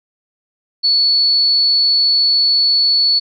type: tone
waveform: sine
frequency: 4427 Hz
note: C#8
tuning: 3 cents flat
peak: -10 dBFS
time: 0.83-3.2 s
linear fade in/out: 20 ms
effects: none